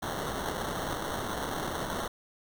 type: noise with sample-and-hold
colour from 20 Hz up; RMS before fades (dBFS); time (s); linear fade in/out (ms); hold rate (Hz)
violet; -34; 0.02-2.08; 10; 2450
effects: none